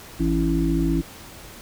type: harmonic tone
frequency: 55 Hz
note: A1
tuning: in tune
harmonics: 1 / 3 / 5 / 6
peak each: -24 / -24 / -24 / -24 dBFS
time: 0.19-1.02 s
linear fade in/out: 20 ms
effects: pink hiss -42 dBFS RMS until 1.61 s